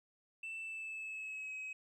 sine tone with pitch glide, 2661 to 2550 Hz, E7 to D#7, +16 to +42 cents, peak -39 dBFS, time 0.43-1.73 s, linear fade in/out 5 ms, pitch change -74 cents, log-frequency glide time 0.57-1.53 s, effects tanh soft clip ceiling -40 dBFS + 13-bit

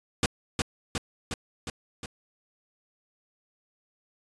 pink noise with echo, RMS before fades -23 dBFS, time 0.23-0.26 s, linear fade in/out 2 ms, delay 360 ms, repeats 5, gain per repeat -3 dB, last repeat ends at 2.06 s, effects resampled to 22050 Hz

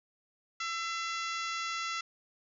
harmonic tone with a mistuned harmonic, 677 Hz, E5, 46 cents sharp, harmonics 2 / 3 / 4 / 5 / 6 / 7 / 8 / 9 / 10, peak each -36 / -40 / -42 / -44 / -46 / -47 / -48 / -49 / -50 dBFS, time 0.6-2.01 s, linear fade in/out 5 ms, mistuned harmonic 2, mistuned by -25 cents, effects none

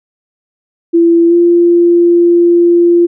sine tone with pitch glide, 337.3 to 345 Hz, E4 to F4, +40 to -21 cents, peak -4 dBFS, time 0.93-3.07 s, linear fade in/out 20 ms, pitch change +39 cents, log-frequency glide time 1.28-1.34 s, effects none

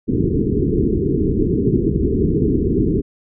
white low-pass noise, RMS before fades -17 dBFS, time 0.07-3.02 s, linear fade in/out 20 ms, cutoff 430 Hz, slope 96 dB/octave, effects none

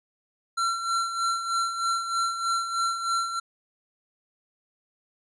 square tone with tremolo, 1359 Hz, F6, 48 cents flat, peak -23 dBFS, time 0.57-3.4 s, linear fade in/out 10 ms, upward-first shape sine, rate 3.2 Hz, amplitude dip 60%, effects resampled to 22050 Hz

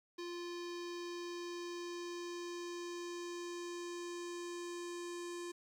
square tone with low-pass filter sweep, 348.2 Hz, F4, 5 cents flat, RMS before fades -44 dBFS, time 0.18-5.52 s, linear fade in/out 10 ms, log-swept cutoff 5000 to 7900 Hz, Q 2.2, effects 11-bit

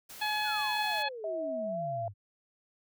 white noise, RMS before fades -47 dBFS, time 0.09-1.03 s, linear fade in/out 10 ms
harmonic tone, 848 Hz, G#5, 36 cents sharp, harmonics 1 / 2 / 3 / 4 / 5, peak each -32 / -35 / -37 / -38 / -39 dBFS, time 0.21-1.09 s, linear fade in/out 10 ms
sine exponential sweep, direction down, 1568 to 95.8 Hz, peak -39 dBFS, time 0.43-2.14 s, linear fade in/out 50 ms
sine tone with pitch glide, 644 to 682.3 Hz, E5 to F5, -41 to -41 cents, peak -32 dBFS, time 1.24-2.08 s, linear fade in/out 2 ms, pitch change +100 cents, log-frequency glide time 1.65-1.82 s
effects none

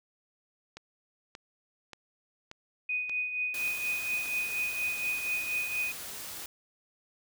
click train, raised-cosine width 0.2 ms, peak -26 dBFS, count 7, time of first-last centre 0.77-4.258 s, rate 1.72 Hz
sine tone with tremolo, 2489 Hz, D#7, in tune, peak -27 dBFS, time 2.89-5.92 s, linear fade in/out 5 ms, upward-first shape triangle, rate 4.2 Hz, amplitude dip 60%
white noise, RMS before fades -41 dBFS, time 3.54-6.46 s, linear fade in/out 2 ms
effects none

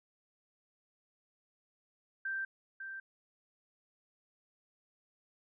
sine tone with echo, 1568 Hz, G6, in tune, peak -34 dBFS, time 2.25-2.45 s, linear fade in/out 5 ms, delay 550 ms, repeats 1, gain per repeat -7 dB, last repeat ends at 3 s, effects none

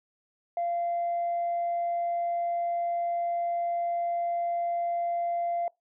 sine tone, 690 Hz, F5, 21 cents flat, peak -25 dBFS, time 0.57-5.68 s, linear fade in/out 2 ms, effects noise-tail reverb RT60 0.2 s tail -25 dB re dry + tanh soft clip ceiling -23 dBFS

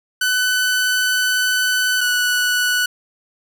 sawtooth tone pair in turn, 1502 / 1478.8 Hz, F#6 / F#6, +26 / -1 cents, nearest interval unison, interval 27 cents, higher first, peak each -12 dBFS, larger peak neither, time 0.21-2.01 / 2.01-2.86 s, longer first, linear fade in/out 5 ms, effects none

